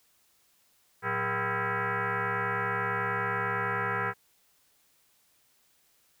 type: tone with frequency modulation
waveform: sine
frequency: 182.9 Hz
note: F#3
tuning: 20 cents flat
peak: -27 dBFS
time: 1.02-4.14 s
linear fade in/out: 50 ms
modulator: 295 Hz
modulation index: 6.1
effects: white hiss -67 dBFS RMS until 6.2 s